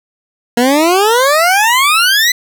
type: exponential sweep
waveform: 20% pulse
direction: up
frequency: 233 to 2028 Hz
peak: -3 dBFS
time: 0.57-2.32 s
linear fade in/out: 5 ms
effects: none